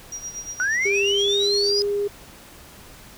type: tone with tremolo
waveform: sine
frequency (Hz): 5730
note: F8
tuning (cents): +44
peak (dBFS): -28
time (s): 0.12-1.8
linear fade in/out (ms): 2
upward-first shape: sine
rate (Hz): 8.5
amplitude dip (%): 75
type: linear sweep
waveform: sine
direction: up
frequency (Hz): 1440 to 5040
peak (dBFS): -19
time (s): 0.6-1.82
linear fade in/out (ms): 0
type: tone with pitch glide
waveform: sine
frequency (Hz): 400 to 407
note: G4 to G#4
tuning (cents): +35 to -35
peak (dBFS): -20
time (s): 0.85-2.08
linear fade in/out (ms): 10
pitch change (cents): +30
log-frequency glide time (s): 1.03-1.79
effects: tanh soft clip ceiling -11 dBFS + pink hiss -45 dBFS RMS until 3.17 s